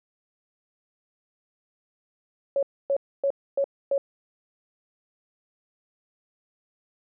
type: tone bursts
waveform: sine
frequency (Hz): 555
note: C#5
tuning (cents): +2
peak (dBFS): -20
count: 5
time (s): 2.56-3.98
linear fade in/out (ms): 2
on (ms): 68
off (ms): 270
effects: none